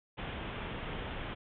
pink low-pass noise, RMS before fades -40 dBFS, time 0.17-1.35 s, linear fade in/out 20 ms, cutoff 3500 Hz, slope 96 dB/octave, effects none

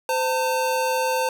square tone pair together, 514 / 902.3 Hz, C5 / A5, -31 / +43 cents, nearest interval minor seventh, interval 974 cents, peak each -24 / -24 dBFS, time 0.09-1.29 s, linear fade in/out 2 ms, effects none

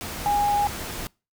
sine tone in noise, 821 Hz, G#5, 20 cents flat, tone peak -19 dBFS, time 0.26-0.67 s, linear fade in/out 0 ms, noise pink, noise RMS -33 dBFS, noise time 0.01-1.07 s, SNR +11 dB, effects noise-tail reverb RT60 0.3 s tail -25 dB re dry

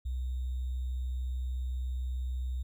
sine tone with sample-and-hold, 63.2 Hz, B1, 41 cents sharp, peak -31 dBFS, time 0.05-2.63 s, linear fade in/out 10 ms, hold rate 3675 Hz, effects none

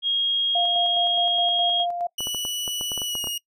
sine tone, 3265 Hz, G#7, 30 cents flat, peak -20 dBFS, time 0.02-1.86 s, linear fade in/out 50 ms
sine tone with tremolo, 698.5 Hz, F5, in tune, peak -22 dBFS, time 0.55-2.07 s, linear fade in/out 5 ms, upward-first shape square, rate 4.8 Hz, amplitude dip 40%
sawtooth tone with pitch glide, 2948 to 2871 Hz, F#7 to F7, -7 to +47 cents, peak -23 dBFS, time 2.18-3.38 s, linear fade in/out 5 ms, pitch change -46 cents, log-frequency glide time 3.06-3.23 s
clicks, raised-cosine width 1 ms, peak -21 dBFS, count 12, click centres 2.206 / 2.271 / 2.347 / 2.451 / 2.678 / 2.811 / 2.918 / 2.977 / 3.018 / 3.153 / 3.242 / 3.272 s
effects noise-tail reverb RT60 0.1 s tail -23 dB re dry

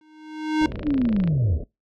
square tone with exponential growth, 309.5 Hz, D#4, 9 cents flat, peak -15 dBFS, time 0.01-0.66 s, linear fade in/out 2 ms, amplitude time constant 140 ms
pink low-pass noise, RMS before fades -33 dBFS, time 0.61-1.64 s, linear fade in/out 5 ms, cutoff 640 Hz, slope 96 dB/octave
click train, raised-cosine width 0.3 ms, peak -20 dBFS, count 16, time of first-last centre 0.72-1.276 s, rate 27 Hz
sine linear sweep, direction down, 311.1 to 65.41 Hz, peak -18 dBFS, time 0.83-1.59 s, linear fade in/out 50 ms
effects noise-tail reverb RT60 0.2 s tail -22 dB re dry + low-pass 4000 Hz 12 dB/octave

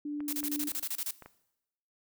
sine tone with tremolo, 293.7 Hz, D4, in tune, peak -32 dBFS, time 0.05-0.69 s, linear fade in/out 5 ms, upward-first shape sine, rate 2.4 Hz, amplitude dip 35%
clicks, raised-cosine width 0.5 ms, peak -32 dBFS, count 8, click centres 0.205 / 0.309 / 0.431 / 0.635 / 0.719 / 0.831 / 1.223 / 1.26 s
blue noise bursts, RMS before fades -34 dBFS, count 11, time 0.28-1.109 s, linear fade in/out 2 ms, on 49 ms, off 29 ms
effects noise-tail reverb RT60 0.9 s tail -19 dB re dry

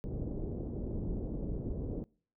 pink low-pass noise, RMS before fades -37 dBFS, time 0.04-2.04 s, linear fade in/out 0 ms, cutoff 460 Hz, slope 24 dB/octave, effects noise-tail reverb RT60 0.5 s tail -26 dB re dry

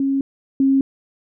sine tone pair in turn, 273 / 270.3 Hz, C#4 / C#4, -26 / -44 cents, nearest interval unison, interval 18 cents, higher first, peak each -16 / -12 dBFS, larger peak second, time 0-0.21 / 0.6-0.81 s, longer neither, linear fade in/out 2 ms, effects none

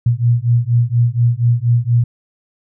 sine beating tone pair, 117.2 / 121.4 Hz, A#2 / B2, +10 / -29 cents, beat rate 4.2 Hz, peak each -14 dBFS, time 0.06-2.04 s, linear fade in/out 5 ms, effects none

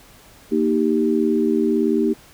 sine chord, Eb major, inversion second, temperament equal, 233.1 / 311.1 / 392 Hz, Bb3 / Eb4 / G4, 0 / 0 / 0 cents, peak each -20 dBFS, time 0.51-2.14 s, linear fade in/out 20 ms, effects pink hiss -48 dBFS RMS until 2.33 s

